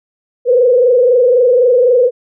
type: tone with frequency modulation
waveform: sine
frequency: 495.2 Hz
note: B4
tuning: 5 cents sharp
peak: -6 dBFS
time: 0.45-2.11 s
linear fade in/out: 50 ms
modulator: 23.9 Hz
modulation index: 1.1
effects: none